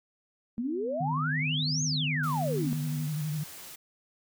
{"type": "tone with pitch glide", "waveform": "sine", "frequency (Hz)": [251.5, 245.5], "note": ["B3", "B3"], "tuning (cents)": [32, -10], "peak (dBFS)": -37, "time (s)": [0.57, 3.09], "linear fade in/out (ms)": 50, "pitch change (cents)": -42, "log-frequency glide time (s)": [2.01, 2.36]}
{"type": "exponential two-way sweep", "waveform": "sine", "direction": "up then down", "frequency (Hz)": [218.9, 6700, 218.9], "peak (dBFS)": -29, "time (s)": [0.58, 2.73], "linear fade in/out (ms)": 0, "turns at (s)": 1.83}
{"type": "tone with vibrato", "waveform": "sine", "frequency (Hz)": 152.1, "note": "D#3", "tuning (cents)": -39, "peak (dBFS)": -29, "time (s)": [1, 3.44], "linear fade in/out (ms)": 10, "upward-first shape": "square", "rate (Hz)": 12, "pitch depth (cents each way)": 48}
{"type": "noise", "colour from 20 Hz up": "white", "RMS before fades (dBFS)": -45, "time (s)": [2.23, 3.76], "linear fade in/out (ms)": 10}
{"effects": []}